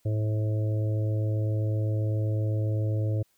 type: harmonic tone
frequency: 107.7 Hz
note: A2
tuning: 37 cents flat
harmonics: 1 / 3 / 4 / 5 / 6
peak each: -24 / -37 / -41 / -38 / -45 dBFS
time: 0.05-3.23 s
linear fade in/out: 10 ms
effects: white hiss -69 dBFS RMS until 3.37 s